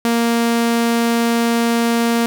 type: tone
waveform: sawtooth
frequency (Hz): 233.1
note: A#3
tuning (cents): 0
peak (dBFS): -10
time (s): 0.05-2.26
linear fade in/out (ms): 0
effects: none